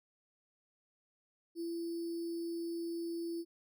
sine tone with sample-and-hold, 337 Hz, E4, 38 cents sharp, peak -36 dBFS, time 1.55-3.45 s, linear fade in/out 50 ms, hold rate 4900 Hz, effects none

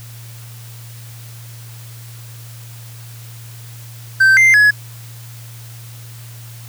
triangle tone with pitch steps, 1554 / 2088 / 1687 Hz, G6 / C7 / G#6, -16 / -4 / +27 cents, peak -5 dBFS, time 4.2-4.71 s, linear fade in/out 10 ms, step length 170 ms, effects added 116 Hz sine -33 dBFS peak until 6.68 s + white hiss -41 dBFS RMS until 6.68 s

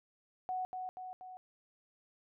sine tone with echo, 741 Hz, F#5, 2 cents sharp, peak -34 dBFS, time 0.49-0.65 s, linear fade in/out 0 ms, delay 240 ms, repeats 3, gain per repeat -4 dB, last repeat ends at 1.37 s, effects none

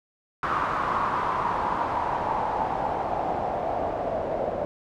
white noise with low-pass filter sweep, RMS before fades -27 dBFS, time 0.43-4.65 s, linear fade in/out 0 ms, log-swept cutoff 1200 to 610 Hz, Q 4.5, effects none

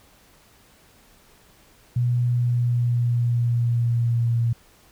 sine tone with pitch glide, 121.9 to 117.14 Hz, B2 to A#2, -22 to +9 cents, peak -18 dBFS, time 1.96-4.53 s, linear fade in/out 5 ms, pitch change -69 cents, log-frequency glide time 2.25-4.4 s, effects pink hiss -55 dBFS RMS until 4.91 s

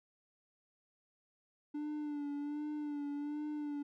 triangle tone with vibrato, 293.7 Hz, D4, in tune, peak -35 dBFS, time 1.74-3.83 s, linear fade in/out 10 ms, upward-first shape sine, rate 1.3 Hz, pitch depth 40 cents each way, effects none

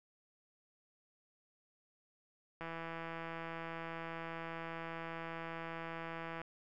click train, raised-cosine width 0.5 ms, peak -29 dBFS, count 629, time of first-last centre 2.61-6.416 s, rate 165 Hz, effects none

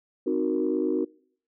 sine chord, C half-diminished seventh, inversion none, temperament equal, 261.6 / 311.1 / 370 / 466.2 Hz, C4 / Eb4 / Gb4 / Bb4, 0 / 0 / 0 / 0 cents, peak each -29 / -27 / -26 / -30 dBFS, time 0.26-1.05 s, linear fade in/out 10 ms, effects noise-tail reverb RT60 0.6 s tail -25 dB re dry + tanh soft clip ceiling -14 dBFS

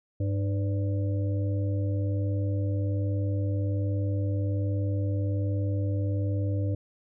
harmonic tone with a mistuned harmonic, 100 Hz, G2, 35 cents sharp, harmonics 1 / 3 / 5 / 6, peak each -25 / -35 / -39 / -41 dBFS, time 0.2-6.75 s, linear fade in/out 5 ms, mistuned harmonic 6, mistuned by -55 cents, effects none

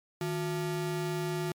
square ring-modulated tone, 258.6 Hz, C4, 20 cents flat, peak -28 dBFS, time 0.21-1.52 s, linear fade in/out 2 ms, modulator 102 Hz, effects MP3 96 kbps

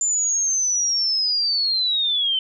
sine linear sweep, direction down, 7170 to 3052 Hz, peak -18 dBFS, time 0.01-2.39 s, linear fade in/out 2 ms, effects none

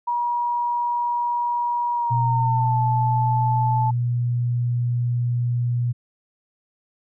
sine tone with pitch glide, 958 to 873.4 Hz, A#5 to A5, +47 to -13 cents, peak -20 dBFS, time 0.07-3.91 s, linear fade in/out 10 ms, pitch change -160 cents, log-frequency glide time 1.94-2.8 s
sine tone, 121 Hz, B2, 35 cents flat, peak -19 dBFS, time 2.1-5.93 s, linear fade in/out 20 ms
effects none

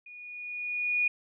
sine tone with level ramp, 2453 Hz, D#7, 25 cents flat, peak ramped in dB -45 to -22 dBFS, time 0.06-1.08 s, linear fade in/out 5 ms, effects none

